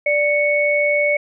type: tone pair together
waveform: sine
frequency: 587.3 / 2217 Hz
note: D5 / C#7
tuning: 0 / 0 cents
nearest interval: octave + major seventh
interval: 2300 cents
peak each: -17 / -17 dBFS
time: 0.06-1.17 s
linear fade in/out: 5 ms
effects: none